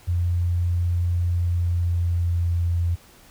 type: tone with pitch glide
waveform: sine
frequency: 87.31 to 85.96 Hz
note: F2 to F2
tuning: 0 to -27 cents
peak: -19 dBFS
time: 0.07-2.96 s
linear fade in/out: 20 ms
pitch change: -27 cents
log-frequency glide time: 1.33-2.58 s
effects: pink hiss -51 dBFS RMS until 3.3 s